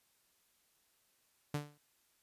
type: tone with exponential decay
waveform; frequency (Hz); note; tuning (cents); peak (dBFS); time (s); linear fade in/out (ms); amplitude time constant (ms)
sawtooth; 146.83; D3; 0; -29; 1.54-1.78; 5; 51
effects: white hiss -74 dBFS RMS until 2.22 s + resampled to 32000 Hz